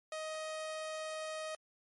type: tone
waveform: sawtooth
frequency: 627 Hz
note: D#5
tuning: 13 cents sharp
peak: -35 dBFS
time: 0.12-1.55 s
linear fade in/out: 2 ms
effects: MP3 48 kbps